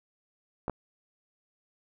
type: clicks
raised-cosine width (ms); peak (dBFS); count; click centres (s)
1; -18; 2; 0.681 / 0.697
effects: none